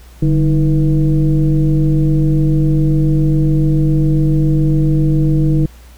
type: tone with frequency modulation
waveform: sine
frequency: 147.4 Hz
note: D3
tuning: 7 cents sharp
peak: -9 dBFS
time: 0.22-5.66 s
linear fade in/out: 5 ms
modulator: 171 Hz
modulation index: 0.98
effects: added 60 Hz sine -37 dBFS peak until 5.97 s + pink hiss -46 dBFS RMS until 5.97 s